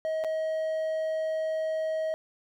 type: tone with dropouts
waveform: triangle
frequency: 634 Hz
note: D#5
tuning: 32 cents sharp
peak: -25 dBFS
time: 0.05-2.14 s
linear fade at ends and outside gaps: 0 ms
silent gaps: 0.239-0.246 s
effects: none